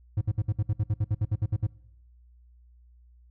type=tone bursts; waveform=triangle; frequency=105 Hz; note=G#2; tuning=19 cents sharp; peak=-20 dBFS; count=15; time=0.17-1.668 s; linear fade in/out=5 ms; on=42 ms; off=62 ms; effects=noise-tail reverb RT60 0.9 s tail -23 dB re dry + added 60 Hz sine -53 dBFS peak until 3.3 s